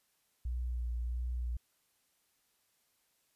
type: tone with vibrato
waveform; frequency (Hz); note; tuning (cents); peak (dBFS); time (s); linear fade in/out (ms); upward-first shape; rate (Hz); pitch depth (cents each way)
sine; 60.2; B1; -44; -33; 0.45-1.57; 5; sine; 1.5; 28
effects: white hiss -75 dBFS RMS until 3.35 s + resampled to 32000 Hz